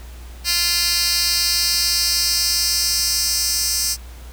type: tone with high-pass filter sweep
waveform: 10% pulse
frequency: 347 Hz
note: F4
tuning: 11 cents flat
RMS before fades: -19 dBFS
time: 0.44-3.97 s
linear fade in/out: 50 ms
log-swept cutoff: 3800 to 6200 Hz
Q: 2.1
effects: added 60 Hz sine -34 dBFS peak until 4.32 s + pink hiss -45 dBFS RMS until 4.32 s